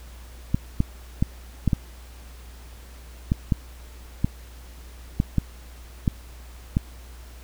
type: clicks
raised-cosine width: 5 ms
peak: -7 dBFS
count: 12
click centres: 0.545 / 0.804 / 1.225 / 1.677 / 1.732 / 3.319 / 3.522 / 4.245 / 5.201 / 5.383 / 6.078 / 6.769 s
effects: added 60 Hz sine -41 dBFS peak until 7.43 s + pink hiss -50 dBFS RMS until 7.43 s